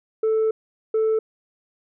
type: tone pair in turn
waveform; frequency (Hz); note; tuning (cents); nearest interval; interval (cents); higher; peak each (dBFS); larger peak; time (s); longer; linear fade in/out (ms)
sine; 440 / 440; A4 / A4; 0 / 0; unison; 0; neither; -15; neither; 0.23-0.51 / 0.94-1.19; first; 5
effects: tanh soft clip ceiling -16 dBFS